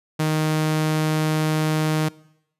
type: tone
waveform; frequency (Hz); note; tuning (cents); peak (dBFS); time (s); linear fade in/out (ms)
sawtooth; 155.56; D#3; 0; -15; 0.19-2.09; 10
effects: noise-tail reverb RT60 0.8 s tail -22 dB re dry + resampled to 32000 Hz